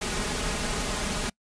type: noise with comb filter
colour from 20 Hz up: pink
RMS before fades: -29 dBFS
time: 0.01-1.3 s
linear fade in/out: 10 ms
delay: 4.8 ms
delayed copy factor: +0.5
effects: noise-tail reverb RT60 0.1 s tail -26 dB re dry + resampled to 22050 Hz